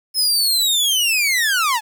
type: linear sweep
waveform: sawtooth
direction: down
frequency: 5200 to 830.6 Hz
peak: -12 dBFS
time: 0.14-1.81 s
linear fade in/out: 50 ms
effects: 8-bit